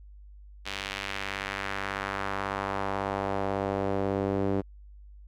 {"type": "tone with band-pass filter sweep", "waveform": "sawtooth", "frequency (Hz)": 98.2, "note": "G2", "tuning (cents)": 4, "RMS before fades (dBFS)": -31, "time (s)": [0.65, 4.62], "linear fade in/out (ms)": 20, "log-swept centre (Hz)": [3100, 370], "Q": 1.3, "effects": ["added 50 Hz sine -46 dBFS peak until 5.27 s"]}